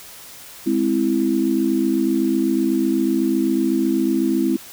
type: chord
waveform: sine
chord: Ab augmented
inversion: none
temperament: equal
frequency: 207.7 / 261.6 / 329.6 Hz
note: Ab3 / C4 / E4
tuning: 0 / 0 / 0 cents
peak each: -23 / -20 / -19 dBFS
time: 0.66-4.57 s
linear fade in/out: 10 ms
effects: white hiss -40 dBFS RMS until 4.72 s